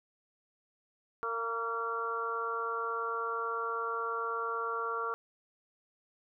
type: harmonic tone with a mistuned harmonic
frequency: 229.1 Hz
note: A#3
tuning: 30 cents flat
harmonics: 2 / 3 / 4 / 5 / 6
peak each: -38 / -47 / -43 / -36 / -36 dBFS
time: 1.23-5.14 s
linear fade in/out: 0 ms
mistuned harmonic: 4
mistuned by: +22 cents
effects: none